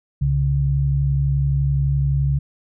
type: tone pair together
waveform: sine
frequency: 67.3 / 139.03 Hz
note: C2 / C#3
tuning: +49 / +5 cents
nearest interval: octave + minor second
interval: 1256 cents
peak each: -21 / -17 dBFS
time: 0.21-2.39 s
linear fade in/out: 10 ms
effects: none